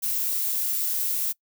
violet noise, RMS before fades -26 dBFS, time 0.02-1.33 s, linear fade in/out 20 ms, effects noise-tail reverb RT60 0.1 s tail -23 dB re dry

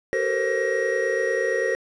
triangle tone cluster, 382.4 / 449.6 / 478.4 / 530 / 1887 Hz, G4 / A4 / A#4 / C5 / A#6, -43 / +37 / +45 / +22 / +21 cents, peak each -27 / -25 / -27 / -24 / -25 dBFS, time 0.13-1.75 s, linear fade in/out 0 ms, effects resampled to 22050 Hz + 9-bit

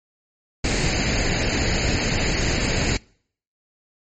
pink noise with comb filter, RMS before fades -21 dBFS, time 0.64-2.97 s, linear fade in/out 5 ms, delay 0.44 ms, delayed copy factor +0.55, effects noise-tail reverb RT60 0.6 s tail -26 dB re dry + MP3 32 kbps

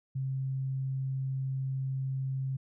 sine tone, 133.3 Hz, C3, 33 cents sharp, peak -30 dBFS, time 0.15-2.57 s, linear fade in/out 10 ms, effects none

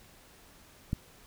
click, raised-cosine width 5 ms, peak -17 dBFS, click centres 0.931 s, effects pink hiss -57 dBFS RMS until 1.26 s

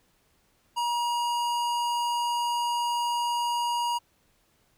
sine tone with hard clipping, 953 Hz, A#5, 38 cents sharp, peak -27 dBFS, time 0.76-3.99 s, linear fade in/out 20 ms, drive 17 dB, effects pink hiss -67 dBFS RMS until 4.77 s

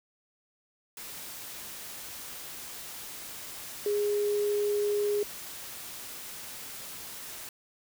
sine tone in noise, 412.7 Hz, G#4, 11 cents flat, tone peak -25 dBFS, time 3.86-5.23 s, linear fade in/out 2 ms, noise white, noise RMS -42 dBFS, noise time 0.97-7.49 s, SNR +14 dB, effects none

